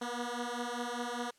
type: beating tone pair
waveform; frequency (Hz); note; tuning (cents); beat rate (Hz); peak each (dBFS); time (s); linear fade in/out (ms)
10% pulse; 238.7 / 243.7; A#3 / B3; +41 / -23; 5; -30; 0.01-1.31; 10
effects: white hiss -67 dBFS RMS until 1.38 s + low-pass 9000 Hz 12 dB/octave